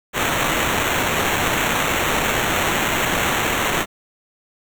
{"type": "noise with sample-and-hold", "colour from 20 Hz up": "blue", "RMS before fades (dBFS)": -20, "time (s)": [0.13, 3.86], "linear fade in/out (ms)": 50, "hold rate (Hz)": 4900, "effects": []}